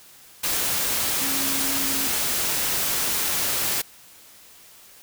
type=tone in noise; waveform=sine; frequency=272.6 Hz; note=C#4; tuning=29 cents flat; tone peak=-32 dBFS; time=1.21-2.08 s; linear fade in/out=10 ms; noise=white; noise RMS=-24 dBFS; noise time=0.43-3.82 s; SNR=-11 dB; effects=white hiss -49 dBFS RMS until 5.02 s